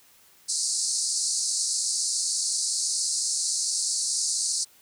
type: band-pass noise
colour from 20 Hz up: white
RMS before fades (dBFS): -27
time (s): 0.48-4.65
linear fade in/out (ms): 20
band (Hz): 4200 to 9600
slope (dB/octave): 96
effects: white hiss -57 dBFS RMS until 4.81 s